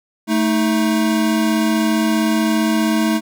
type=tone pair together; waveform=square; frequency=220 / 315.4 Hz; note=A3 / D#4; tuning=0 / +24 cents; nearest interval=tritone; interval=624 cents; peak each=-17 / -19 dBFS; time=0.27-3.21 s; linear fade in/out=50 ms; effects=none